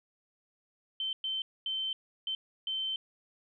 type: tone bursts at uneven times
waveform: sine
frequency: 3093 Hz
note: G7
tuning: 24 cents flat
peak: -31 dBFS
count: 5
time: 1-1.13 / 1.24-1.42 / 1.66-1.93 / 2.27-2.35 / 2.67-2.96 s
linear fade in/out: 2 ms
effects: none